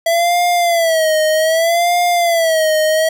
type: tone with vibrato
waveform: square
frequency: 662 Hz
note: E5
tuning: 7 cents sharp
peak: -12 dBFS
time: 0.06-3.09 s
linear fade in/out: 5 ms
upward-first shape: sine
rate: 0.64 Hz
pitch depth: 110 cents each way
effects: none